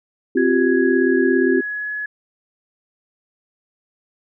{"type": "chord", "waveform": "sine", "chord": "C suspended fourth", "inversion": "none", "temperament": "equal with one note detuned", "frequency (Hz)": [261.6, 349.2, 386.6], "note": ["C4", "F4", "G4"], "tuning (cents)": [0, 0, -24], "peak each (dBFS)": -18, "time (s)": [0.35, 1.61], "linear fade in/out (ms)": 10}
{"type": "tone with pitch glide", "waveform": "sine", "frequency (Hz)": [1667, 1694.2], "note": ["G#6", "G#6"], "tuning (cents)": [6, 34], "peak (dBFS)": -23, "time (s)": [0.37, 2.06], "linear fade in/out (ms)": 5, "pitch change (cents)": 28, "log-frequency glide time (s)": [1.41, 1.91]}
{"effects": []}